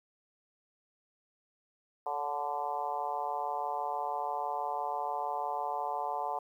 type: harmonic tone with a mistuned harmonic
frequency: 146.1 Hz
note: D3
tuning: 9 cents flat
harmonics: 3 / 4 / 5 / 6 / 7 / 8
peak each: -44 / -42 / -36 / -36 / -39 / -47 dBFS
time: 2.06-6.39 s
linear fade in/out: 5 ms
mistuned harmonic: 4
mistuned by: -45 cents
effects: 11-bit